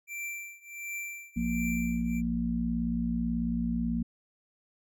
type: tone with tremolo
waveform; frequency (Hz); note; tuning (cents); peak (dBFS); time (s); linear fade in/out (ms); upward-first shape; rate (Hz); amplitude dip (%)
square; 2349; D7; 0; -34; 0.07-2.22; 50; triangle; 1.4; 95
type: harmonic tone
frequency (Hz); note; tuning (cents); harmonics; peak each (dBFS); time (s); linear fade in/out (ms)
58.27; A#1; 0; 1 / 3 / 4; -35 / -33 / -29; 1.36-4.03; 10
effects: none